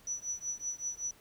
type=tone with tremolo; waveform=sine; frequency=5920 Hz; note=F#8; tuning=in tune; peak=-31 dBFS; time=0.07-1.11 s; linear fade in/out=2 ms; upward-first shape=triangle; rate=5.3 Hz; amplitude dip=100%; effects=pink hiss -61 dBFS RMS until 1.2 s